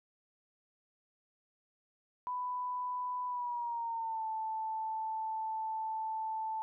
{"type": "tone with pitch glide", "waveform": "sine", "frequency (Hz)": [994, 880.5], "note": ["B5", "A5"], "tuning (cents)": [11, 1], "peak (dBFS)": -34, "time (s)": [2.27, 6.62], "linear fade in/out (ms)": 0, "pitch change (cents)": -210, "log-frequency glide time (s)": [3.27, 4.26], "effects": []}